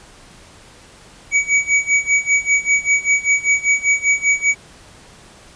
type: tone with tremolo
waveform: square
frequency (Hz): 2268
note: C#7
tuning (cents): +39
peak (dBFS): -11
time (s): 1.31-4.55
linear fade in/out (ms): 50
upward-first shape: sine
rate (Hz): 5.1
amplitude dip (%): 90
effects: pink hiss -44 dBFS RMS until 5.55 s + resampled to 22050 Hz